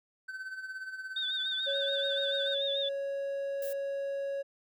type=tone with tremolo; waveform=triangle; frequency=1531 Hz; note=G6; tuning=41 cents flat; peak=-34 dBFS; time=0.28-2.55 s; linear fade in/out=10 ms; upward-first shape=sine; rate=17 Hz; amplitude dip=60%
type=tone with vibrato; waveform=sine; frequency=3596 Hz; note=A7; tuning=37 cents sharp; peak=-31 dBFS; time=1.16-2.89 s; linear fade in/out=5 ms; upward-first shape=sine; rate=6.9 Hz; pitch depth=70 cents each way
type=tone; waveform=triangle; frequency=554.4 Hz; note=C#5; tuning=in tune; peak=-30 dBFS; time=1.66-4.43 s; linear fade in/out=20 ms
type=noise; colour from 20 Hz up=violet; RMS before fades=-44 dBFS; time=3.62-3.73 s; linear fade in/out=2 ms
effects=none